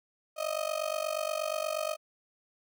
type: tone with amplitude modulation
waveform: 35% pulse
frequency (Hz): 625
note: D#5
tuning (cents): +8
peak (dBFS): -25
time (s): 0.36-1.97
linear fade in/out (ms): 50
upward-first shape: sine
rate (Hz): 48.4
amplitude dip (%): 90
effects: none